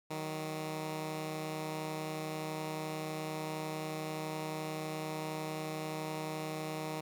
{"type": "tone pair together", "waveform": "10% pulse", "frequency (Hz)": [156, 187.43], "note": ["D#3", "F#3"], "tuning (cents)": [5, 23], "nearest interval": "minor third", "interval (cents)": 318, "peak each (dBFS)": [-29, -39], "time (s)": [0.1, 7.01], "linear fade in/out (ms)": 10, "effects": []}